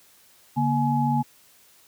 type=tone cluster; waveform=sine; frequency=142.6 / 237 / 844 Hz; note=C#3 / A#3 / G#5; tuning=+49 / +29 / +28 cents; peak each=-24 dBFS; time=0.56-1.23 s; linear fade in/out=20 ms; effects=white hiss -56 dBFS RMS until 1.87 s + high-pass 60 Hz 12 dB/octave